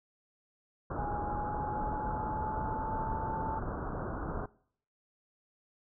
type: low-pass noise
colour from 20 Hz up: pink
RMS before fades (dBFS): -37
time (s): 0.9-4.46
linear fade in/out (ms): 5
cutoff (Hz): 1500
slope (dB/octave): 96
type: tone with pitch glide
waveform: sine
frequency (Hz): 828 to 882.3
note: G#5 to A5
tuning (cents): -5 to +5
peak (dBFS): -35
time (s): 0.98-3.59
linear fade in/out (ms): 2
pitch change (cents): +110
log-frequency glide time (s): 1.1-3.1
effects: noise-tail reverb RT60 0.6 s tail -22 dB re dry